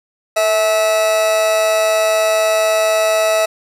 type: tone with amplitude modulation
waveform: 40% pulse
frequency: 650 Hz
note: E5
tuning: 24 cents flat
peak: -9 dBFS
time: 0.36-3.46 s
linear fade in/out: 10 ms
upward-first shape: sine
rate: 204 Hz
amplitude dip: 50%
effects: resampled to 32000 Hz + 7-bit